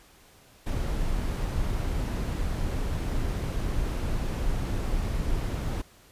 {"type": "noise", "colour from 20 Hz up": "brown", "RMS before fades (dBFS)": -28, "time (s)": [0.66, 5.82], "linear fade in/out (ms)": 10, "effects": ["pink hiss -56 dBFS RMS until 6.11 s", "resampled to 32000 Hz"]}